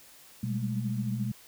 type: tone cluster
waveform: sine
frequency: 122.6 / 193 / 201.8 / 215.8 Hz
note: B2 / G3 / G#3 / A3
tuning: -12 / -27 / -49 / -33 cents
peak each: -31 / -39 / -34 / -36 dBFS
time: 0.43-1.32 s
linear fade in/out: 5 ms
effects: white hiss -54 dBFS RMS until 1.47 s